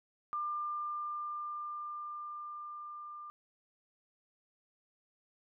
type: tone with level ramp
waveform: sine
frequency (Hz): 1196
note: D6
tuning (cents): +31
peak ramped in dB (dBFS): -33 to -44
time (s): 0.33-3.3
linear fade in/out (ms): 0
effects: none